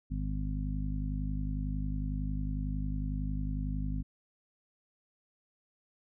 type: harmonic tone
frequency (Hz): 51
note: G#1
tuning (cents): -31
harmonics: 1 / 2 / 3 / 4 / 5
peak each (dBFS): -33 / -41 / -38 / -44 / -40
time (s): 0.1-4.03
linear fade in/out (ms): 20
effects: none